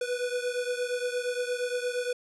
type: beating tone pair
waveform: square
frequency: 489.8 / 498.4 Hz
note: B4 / B4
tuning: -14 / +16 cents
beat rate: 8.6 Hz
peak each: -31 / -34 dBFS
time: 0.01-2.13 s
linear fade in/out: 5 ms
effects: resampled to 24000 Hz